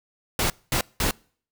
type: noise bursts at uneven times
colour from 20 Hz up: pink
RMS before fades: -23 dBFS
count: 3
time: 0.39-0.5 / 0.72-0.81 / 1-1.11 s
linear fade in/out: 2 ms
effects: noise-tail reverb RT60 0.5 s tail -26 dB re dry